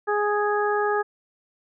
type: harmonic tone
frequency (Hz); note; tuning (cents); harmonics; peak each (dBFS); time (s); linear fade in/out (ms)
415.3; G#4; 0; 1 / 2 / 3 / 4; -23 / -26 / -28 / -29; 0.07-1.03; 20
effects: none